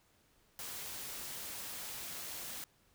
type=noise; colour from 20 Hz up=white; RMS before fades=-44 dBFS; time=0.59-2.64 s; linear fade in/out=0 ms; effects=pink hiss -70 dBFS RMS until 2.94 s